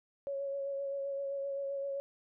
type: tone with vibrato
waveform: sine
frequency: 554.4 Hz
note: C#5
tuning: in tune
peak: -34 dBFS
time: 0.27-2 s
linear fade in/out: 0 ms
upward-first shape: sine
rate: 7.7 Hz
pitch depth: 19 cents each way
effects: none